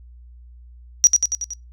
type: tone with echo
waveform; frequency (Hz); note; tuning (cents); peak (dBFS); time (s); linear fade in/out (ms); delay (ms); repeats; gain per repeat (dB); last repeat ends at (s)
sine; 5780; F#8; -41; -6; 1.04-1.07; 0; 93; 5; -4; 1.535
effects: noise-tail reverb RT60 0.2 s tail -25 dB re dry + added 60 Hz sine -41 dBFS peak until 1.72 s